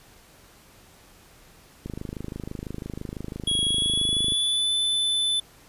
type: click train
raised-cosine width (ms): 3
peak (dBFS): -20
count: 65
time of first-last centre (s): 1.86-4.322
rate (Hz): 26
type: tone with pitch glide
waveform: square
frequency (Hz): 3322 to 3511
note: G#7 to A7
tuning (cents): 0 to -4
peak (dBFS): -22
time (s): 3.47-5.4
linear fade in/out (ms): 5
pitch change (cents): +96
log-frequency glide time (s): 3.67-4.73
effects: pink hiss -53 dBFS RMS until 5.68 s + resampled to 32000 Hz